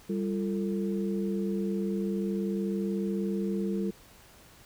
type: tone cluster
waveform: sine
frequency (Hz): 197 / 345.6 / 446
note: G3 / F4 / A4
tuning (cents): +9 / -18 / +23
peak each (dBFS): -29 / -34 / -36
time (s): 0.09-3.91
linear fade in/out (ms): 10
effects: pink hiss -55 dBFS RMS until 4.65 s